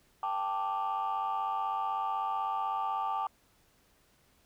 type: chord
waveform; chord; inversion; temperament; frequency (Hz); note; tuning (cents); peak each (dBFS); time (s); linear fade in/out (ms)
sine; G suspended second; none; equal; 784 / 880 / 1174.7; G5 / A5 / D6; 0 / 0 / 0; -33; 0.23-3.27; 2
effects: tanh soft clip ceiling -25 dBFS + pink hiss -67 dBFS RMS until 4.45 s